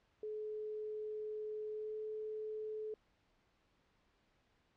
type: tone with pitch glide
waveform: sine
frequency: 427.9 to 431.4 Hz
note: A4 to A4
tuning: -48 to -34 cents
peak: -40 dBFS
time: 0.23-2.94 s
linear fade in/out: 2 ms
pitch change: +14 cents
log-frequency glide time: 1.71-1.99 s
effects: pink hiss -75 dBFS RMS until 4.76 s + low-pass 4000 Hz 12 dB/octave